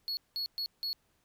triangle tone bursts at uneven times, 4359 Hz, C#8, 30 cents flat, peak -31 dBFS, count 4, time 0.08-0.17 / 0.36-0.46 / 0.58-0.66 / 0.83-0.93 s, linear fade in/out 0 ms, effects pink hiss -73 dBFS RMS until 1.24 s

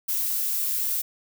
violet noise with high-pass filter sweep, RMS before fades -26 dBFS, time 0.08-1.02 s, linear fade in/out 10 ms, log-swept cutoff 620 to 370 Hz, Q 1.5, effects none

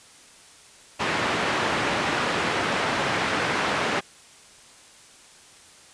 white band-pass noise, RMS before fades -25 dBFS, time 0.99-4.01 s, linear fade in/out 20 ms, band 110 to 1900 Hz, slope 12 dB/octave, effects white hiss -50 dBFS RMS until 5.93 s + resampled to 22050 Hz

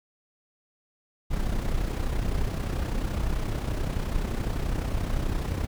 brown noise with amplitude modulation, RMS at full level -25 dBFS, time 1.3-5.67 s, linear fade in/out 20 ms, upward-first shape sine, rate 31.6 Hz, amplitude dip 55%, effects none

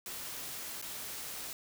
white noise with dropouts, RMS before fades -42 dBFS, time 0.06-1.53 s, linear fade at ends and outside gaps 1 ms, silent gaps 0.815-0.824 s, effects none

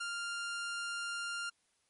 sawtooth tone, 1396.9 Hz, F6, in tune, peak -33 dBFS, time 0-1.5 s, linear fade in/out 10 ms, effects white hiss -75 dBFS RMS until 1.89 s + MP3 48 kbps

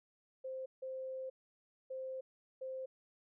sine tone bursts at uneven times, 523 Hz, C5, 1 cent flat, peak -40 dBFS, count 4, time 0.44-0.66 / 0.82-1.3 / 1.9-2.21 / 2.61-2.86 s, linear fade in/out 10 ms, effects none

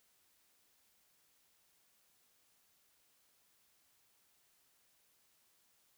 silence, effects white hiss -73 dBFS RMS until 5.97 s

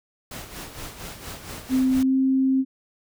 pink noise with tremolo, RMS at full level -35 dBFS, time 0.31-2.03 s, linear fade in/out 2 ms, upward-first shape sine, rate 4.3 Hz, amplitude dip 60%
sine tone with pitch glide, 260 to 264.7 Hz, C4 to C4, -11 to +20 cents, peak -17 dBFS, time 1.69-2.65 s, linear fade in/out 50 ms, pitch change +31 cents, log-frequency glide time 1.9-2.15 s
effects none

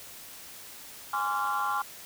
sine tone cluster, 824 / 1047 / 1146 / 1384 Hz, G#5 / C6 / D6 / F6, -14 / +1 / -43 / -16 cents, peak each -31 dBFS, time 1.13-1.82 s, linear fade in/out 5 ms, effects tanh soft clip ceiling -21 dBFS + white hiss -46 dBFS RMS until 2.05 s

